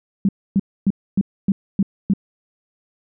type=tone bursts; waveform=sine; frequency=196 Hz; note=G3; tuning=in tune; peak=-12 dBFS; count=7; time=0.25-2.136 s; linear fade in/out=2 ms; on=38 ms; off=270 ms; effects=none